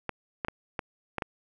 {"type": "clicks", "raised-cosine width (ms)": 0.5, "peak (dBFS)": -15, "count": 6, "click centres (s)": [0.093, 0.448, 0.484, 0.792, 1.183, 1.222], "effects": []}